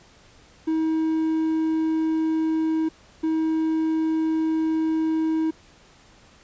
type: tone bursts at uneven times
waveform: triangle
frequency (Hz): 318.7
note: D#4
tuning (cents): +42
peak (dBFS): -18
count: 2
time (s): 0.67-2.89 / 3.23-5.51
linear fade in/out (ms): 10
effects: pink hiss -53 dBFS RMS until 6.43 s + resampled to 16000 Hz